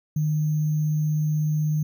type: tone with sample-and-hold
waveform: sine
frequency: 152.7 Hz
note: D#3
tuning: 32 cents flat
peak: -20 dBFS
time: 0.16-1.83 s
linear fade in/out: 5 ms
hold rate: 6300 Hz
effects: none